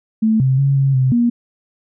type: tone with pitch steps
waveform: sine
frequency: 220 / 131.7 / 138.3 / 136.5 / 130 / 237.8 Hz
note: A3 / C3 / C#3 / C#3 / C3 / A#3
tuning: 0 / +12 / -4 / -26 / -11 / +35 cents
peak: -11 dBFS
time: 0.22-1.3 s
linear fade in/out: 10 ms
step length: 180 ms
effects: none